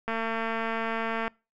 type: click train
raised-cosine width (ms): 0.5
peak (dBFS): -16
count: 272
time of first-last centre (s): 0.08-1.279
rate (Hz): 226
effects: noise-tail reverb RT60 0.3 s tail -25 dB re dry